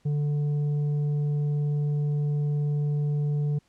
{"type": "tone with tanh clipping", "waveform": "sine", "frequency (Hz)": 146.83, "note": "D3", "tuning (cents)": 0, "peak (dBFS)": -24, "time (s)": [0.05, 3.59], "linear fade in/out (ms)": 10, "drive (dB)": 5, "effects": ["pink hiss -66 dBFS RMS until 3.68 s", "low-pass 8000 Hz 12 dB/octave"]}